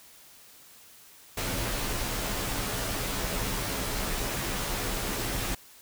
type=noise with comb filter; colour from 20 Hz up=pink; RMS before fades=-31 dBFS; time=1.37-5.55 s; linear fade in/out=5 ms; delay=13 ms; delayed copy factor=-0.6; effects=white hiss -53 dBFS RMS until 5.81 s